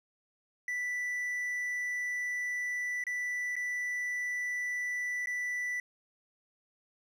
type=tone with dropouts; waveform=triangle; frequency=1974 Hz; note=B6; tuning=1 cent flat; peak=-30 dBFS; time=0.68-5.8 s; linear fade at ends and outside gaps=2 ms; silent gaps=3.039-3.067 / 3.556-3.564 / 5.259-5.271 s; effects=none